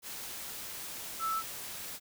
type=tone in noise; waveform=sine; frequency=1317 Hz; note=E6; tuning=2 cents flat; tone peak=-30 dBFS; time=1.19-1.43 s; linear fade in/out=50 ms; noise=white; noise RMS=-42 dBFS; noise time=0.02-2 s; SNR=+9 dB; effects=none